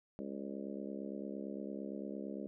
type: harmonic tone with a mistuned harmonic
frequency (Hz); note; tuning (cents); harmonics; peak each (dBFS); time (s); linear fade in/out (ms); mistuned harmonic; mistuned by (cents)
68.8; C#2; -12; 3 / 4 / 5 / 6 / 7 / 8 / 9; -44 / -46 / -48 / -50 / -51 / -52 / -53; 0.19-2.47; 0; 9; -46
effects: none